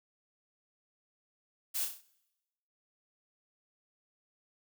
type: noise with echo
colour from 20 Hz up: blue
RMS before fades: -34 dBFS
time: 1.74-1.86 s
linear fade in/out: 20 ms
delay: 32 ms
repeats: 5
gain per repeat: -5 dB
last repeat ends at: 2.02 s
effects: noise-tail reverb RT60 1.0 s tail -23 dB re dry